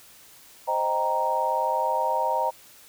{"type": "chord", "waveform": "sine", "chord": "C minor seventh", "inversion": "none", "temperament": "equal", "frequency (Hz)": [523.3, 622.3, 784, 932.3], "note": ["C5", "Eb5", "G5", "Bb5"], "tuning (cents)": [0, 0, 0, 0], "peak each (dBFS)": [-30, -29, -30, -24], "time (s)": [0.67, 2.51], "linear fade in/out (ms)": 20, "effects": ["white hiss -51 dBFS RMS until 2.88 s"]}